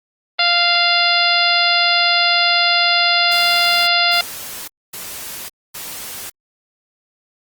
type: harmonic tone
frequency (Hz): 696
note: F5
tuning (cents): -6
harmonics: 1 / 2 / 3 / 4 / 5 / 6 / 7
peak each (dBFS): -20 / -20 / -20 / -20 / -20 / -20 / -20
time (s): 0.39-4.21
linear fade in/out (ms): 2
type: noise bursts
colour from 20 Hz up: white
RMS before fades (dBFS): -30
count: 4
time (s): 3.31-6.3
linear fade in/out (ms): 10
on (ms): 560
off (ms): 250
effects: Opus 24 kbps